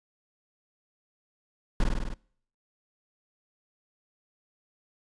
brown noise with echo, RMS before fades -22 dBFS, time 1.8-1.84 s, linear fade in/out 2 ms, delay 50 ms, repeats 6, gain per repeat -2 dB, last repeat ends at 2.14 s, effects noise-tail reverb RT60 0.6 s tail -24 dB re dry + resampled to 22050 Hz

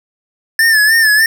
square tone with vibrato, 1760 Hz, A6, in tune, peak -8 dBFS, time 0.59-1.26 s, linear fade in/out 2 ms, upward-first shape sine, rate 3.3 Hz, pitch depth 74 cents each way, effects none

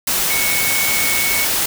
sine tone in noise, 2217 Hz, C#7, in tune, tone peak -20 dBFS, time 0.3-1.45 s, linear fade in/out 5 ms, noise white, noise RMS -18 dBFS, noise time 0.07-1.66 s, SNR -5 dB, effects none

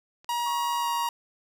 clicks, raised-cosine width 0.2 ms, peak -34 dBFS, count 10, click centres 0.245 / 0.319 / 0.4 / 0.476 / 0.507 / 0.644 / 0.73 / 0.762 / 0.878 / 0.964 s
45% pulse tone with pitch glide, 953 to 945.9 Hz, A#5 to A#5, +38 to +25 cents, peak -26 dBFS, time 0.29-1.09 s, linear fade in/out 2 ms, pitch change -13 cents, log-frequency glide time 0.8-0.87 s
sine tone, 1100 Hz, C#6, 14 cents flat, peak -32 dBFS, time 0.46-1.07 s, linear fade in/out 5 ms
effects none

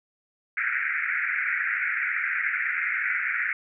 white band-pass noise, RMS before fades -27 dBFS, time 0.57-3.53 s, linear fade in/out 2 ms, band 1400 to 2300 Hz, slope 96 dB/octave, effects none

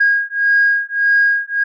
sine beating tone pair, 1634 / 1635.7 Hz, G#6 / G#6, -29 / -27 cents, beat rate 1.7 Hz, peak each -14 dBFS, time 0-1.64 s, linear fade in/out 10 ms, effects tanh soft clip ceiling -4 dBFS

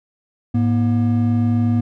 triangle tone pair together, 106.6 / 239.3 Hz, G#2 / A#3, +46 / +46 cents, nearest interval octave + major second, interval 1400 cents, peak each -15 dBFS, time 0.54-1.81 s, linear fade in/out 10 ms, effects none

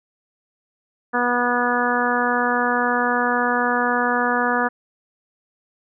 harmonic tone, 243.8 Hz, B3, 22 cents flat, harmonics 1 / 2 / 3 / 4 / 5 / 6 / 7, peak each -25 / -25 / -25 / -25 / -25 / -25 / -25 dBFS, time 1.13-4.69 s, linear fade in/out 20 ms, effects none

